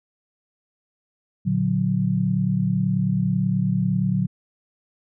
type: chord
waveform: sine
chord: Bb augmented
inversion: none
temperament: equal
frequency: 116.54 / 146.83 / 185 Hz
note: Bb2 / D3 / F#3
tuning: 0 / 0 / 0 cents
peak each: -25 / -24 / -21 dBFS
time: 1.45-4.27 s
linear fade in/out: 20 ms
effects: none